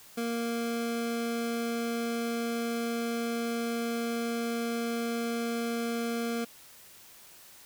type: tone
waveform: 25% pulse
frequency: 233.1 Hz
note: A#3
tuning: in tune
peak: -26 dBFS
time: 0.17-6.45 s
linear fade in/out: 10 ms
effects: white hiss -53 dBFS RMS until 7.65 s